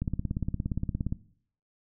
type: click train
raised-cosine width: 5 ms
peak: -17 dBFS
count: 20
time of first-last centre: 0.02-1.125 s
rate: 17.2 Hz
effects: noise-tail reverb RT60 0.6 s tail -19 dB re dry